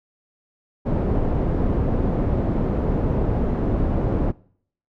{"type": "low-pass noise", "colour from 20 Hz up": "pink", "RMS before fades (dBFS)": -21, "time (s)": [0.85, 4.32], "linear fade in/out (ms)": 20, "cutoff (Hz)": 520, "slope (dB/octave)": 12, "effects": ["noise-tail reverb RT60 0.6 s tail -23 dB re dry"]}